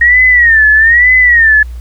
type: tone with vibrato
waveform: sine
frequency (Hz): 1864.7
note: A#6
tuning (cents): 0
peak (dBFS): -3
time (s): 0.01-1.63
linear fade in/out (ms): 5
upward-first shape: sine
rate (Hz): 1.1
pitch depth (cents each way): 140
effects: added 60 Hz sine -21 dBFS peak until 1.8 s + pink hiss -45 dBFS RMS until 1.8 s